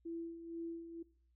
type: tone with tremolo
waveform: sine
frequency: 333.9 Hz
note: E4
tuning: 22 cents sharp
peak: -39 dBFS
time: 0.05-1.03 s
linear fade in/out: 10 ms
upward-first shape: sine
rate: 2.1 Hz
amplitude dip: 60%
effects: noise-tail reverb RT60 0.5 s tail -22 dB re dry + added 60 Hz sine -70 dBFS peak until 1.35 s